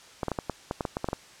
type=clicks; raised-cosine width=1 ms; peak=-14 dBFS; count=12; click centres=0.232 / 0.283 / 0.317 / 0.388 / 0.497 / 0.711 / 0.808 / 0.852 / 0.969 / 1.044 / 1.087 / 1.131 s; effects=white hiss -51 dBFS RMS until 1.4 s + low-pass 7000 Hz 12 dB/octave